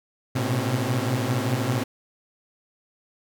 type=tone cluster; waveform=sawtooth; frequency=110.9 / 123.5 / 128.6 / 271.1 Hz; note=A2 / B2 / C3 / C#4; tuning=+14 / 0 / -30 / -38 cents; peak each=-24 / -23 / -24 / -27 dBFS; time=0.35-1.84 s; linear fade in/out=10 ms; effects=none